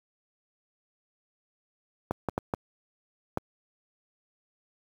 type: clicks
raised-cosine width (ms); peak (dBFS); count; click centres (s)
1; -13; 5; 2.11 / 2.287 / 2.379 / 2.538 / 3.374
effects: high-pass 60 Hz 12 dB/octave + 8-bit